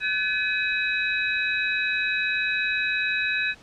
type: tone cluster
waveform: sine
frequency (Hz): 1522 / 1713 / 2530 / 3876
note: F#6 / A6 / D#7 / B7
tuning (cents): +48 / -47 / +28 / -33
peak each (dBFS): -30 / -28 / -25 / -32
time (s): 0-3.55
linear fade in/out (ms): 50
effects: pink hiss -51 dBFS RMS until 3.62 s + low-pass 6000 Hz 12 dB/octave